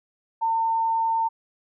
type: tone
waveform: sine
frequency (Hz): 905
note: A5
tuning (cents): +48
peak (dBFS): -20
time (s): 0.41-1.29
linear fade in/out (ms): 20
effects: none